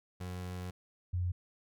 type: tone pair in turn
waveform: 30% pulse / sine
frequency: 90.7 / 89.4 Hz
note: F#2 / F2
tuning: -34 / +41 cents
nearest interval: unison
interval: 25 cents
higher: first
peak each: -36 / -30 dBFS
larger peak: second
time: 0.2-0.71 / 1.13-1.32 s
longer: first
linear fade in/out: 10 ms
effects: none